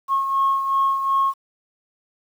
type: beating tone pair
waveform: sine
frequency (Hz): 1087 / 1089.7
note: C#6 / C#6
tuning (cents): -34 / -30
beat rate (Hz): 2.7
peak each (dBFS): -17 / -25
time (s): 0.08-1.34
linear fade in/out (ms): 50
effects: tanh soft clip ceiling -11 dBFS + 8-bit